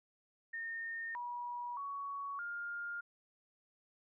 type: tone with pitch steps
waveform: sine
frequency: 1829 / 966 / 1120 / 1409 Hz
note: A#6 / B5 / C#6 / F6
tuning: -33 / -39 / +18 / +15 cents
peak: -39 dBFS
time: 0.53-3.01 s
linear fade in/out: 10 ms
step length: 620 ms
effects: none

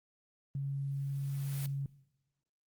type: noise with exponential growth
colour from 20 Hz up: white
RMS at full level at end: -43 dBFS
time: 0.55-1.66 s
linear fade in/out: 1 ms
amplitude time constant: 240 ms
type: tone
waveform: sine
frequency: 138.59 Hz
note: C#3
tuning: in tune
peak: -33 dBFS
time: 0.55-1.86 s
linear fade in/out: 2 ms
effects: noise-tail reverb RT60 0.9 s tail -20 dB re dry + Opus 32 kbps

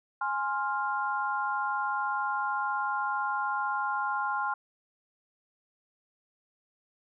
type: chord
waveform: sine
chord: F minor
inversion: first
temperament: equal with one note detuned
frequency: 830.6 / 1052.6 / 1396.9 Hz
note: Ab5 / C6 / F6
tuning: 0 / +10 / 0 cents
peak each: -32 dBFS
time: 0.21-4.54 s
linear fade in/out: 5 ms
effects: none

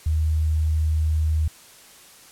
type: tone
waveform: sine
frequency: 78.2 Hz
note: D#2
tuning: 9 cents sharp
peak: -18 dBFS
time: 0.06-1.48 s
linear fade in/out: 5 ms
effects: white hiss -48 dBFS RMS until 2.31 s + low-pass 12000 Hz 12 dB/octave

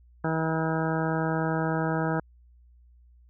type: harmonic tone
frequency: 160.6 Hz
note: E3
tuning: 45 cents flat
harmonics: 1 / 2 / 3 / 4 / 5 / 6 / 8 / 9 / 10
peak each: -28 / -31 / -33 / -34 / -35 / -36 / -37 / -38 / -38 dBFS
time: 0.24-2.2 s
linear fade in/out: 5 ms
effects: added 60 Hz sine -53 dBFS peak until 3.29 s

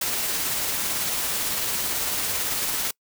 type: noise with tremolo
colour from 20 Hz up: white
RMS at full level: -25 dBFS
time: 0.01-2.91 s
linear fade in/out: 5 ms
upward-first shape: triangle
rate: 18 Hz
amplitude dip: 25%
effects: noise-tail reverb RT60 0.1 s tail -26 dB re dry

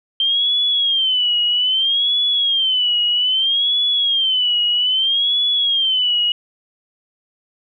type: tone with vibrato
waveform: sine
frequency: 3143 Hz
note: G7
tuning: 4 cents sharp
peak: -14 dBFS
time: 0.2-6.32 s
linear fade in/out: 2 ms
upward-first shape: sine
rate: 0.62 Hz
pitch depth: 140 cents each way
effects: none

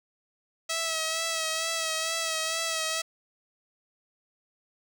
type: tone with vibrato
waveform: 5% pulse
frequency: 648 Hz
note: E5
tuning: 30 cents flat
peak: -16 dBFS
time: 0.69-3.02 s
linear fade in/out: 10 ms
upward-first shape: sine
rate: 2.2 Hz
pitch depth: 29 cents each way
effects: none

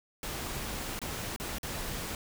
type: noise with dropouts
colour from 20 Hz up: pink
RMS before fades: -37 dBFS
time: 0.23-2.15 s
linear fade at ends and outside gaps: 1 ms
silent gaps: 0.991-1.016 / 1.362-1.399 / 1.584-1.631 s
effects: none

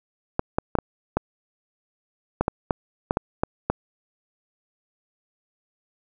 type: clicks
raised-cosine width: 1 ms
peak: -6 dBFS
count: 12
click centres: 0.394 / 0.585 / 0.753 / 0.787 / 1.17 / 2.41 / 2.481 / 2.708 / 3.109 / 3.171 / 3.435 / 3.7 s
effects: none

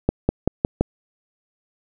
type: accelerating click train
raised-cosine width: 2 ms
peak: -3 dBFS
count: 5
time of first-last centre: 0.09-0.81 s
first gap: 200 ms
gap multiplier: 0.93
effects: none

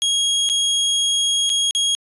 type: tone with dropouts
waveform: sawtooth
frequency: 3284 Hz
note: G#7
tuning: 20 cents flat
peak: -13 dBFS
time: 0.02-1.95 s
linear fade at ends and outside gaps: 0 ms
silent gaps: 0.49-0.498 / 1.494-1.5 / 1.709-1.75 s
effects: resampled to 24000 Hz

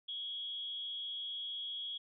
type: tone with amplitude modulation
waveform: sine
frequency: 3322 Hz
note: G#7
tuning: in tune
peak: -36 dBFS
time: 0.08-1.98 s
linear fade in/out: 10 ms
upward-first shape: sine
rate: 235 Hz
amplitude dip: 55%
effects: none

